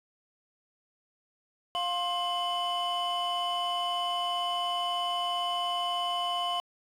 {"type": "tone cluster", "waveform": "triangle", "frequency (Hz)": [703, 1060, 2994], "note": ["F5", "C6", "F#7"], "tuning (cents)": [11, 22, 20], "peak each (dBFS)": [-29, -30, -30], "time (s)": [1.75, 6.6], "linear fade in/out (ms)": 0, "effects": ["tanh soft clip ceiling -22 dBFS"]}